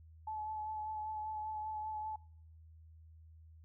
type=tone with vibrato; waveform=sine; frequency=861 Hz; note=A5; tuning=38 cents flat; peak=-38 dBFS; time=0.27-2.16 s; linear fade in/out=5 ms; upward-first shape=sine; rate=5.1 Hz; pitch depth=19 cents each way; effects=noise-tail reverb RT60 0.6 s tail -23 dB re dry + added 80 Hz sine -55 dBFS peak until 3.64 s